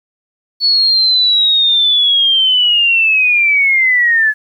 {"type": "linear sweep", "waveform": "sine", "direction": "down", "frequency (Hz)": [4435, 1700], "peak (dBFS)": -8, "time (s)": [0.6, 4.34], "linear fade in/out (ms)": 50, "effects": ["8-bit"]}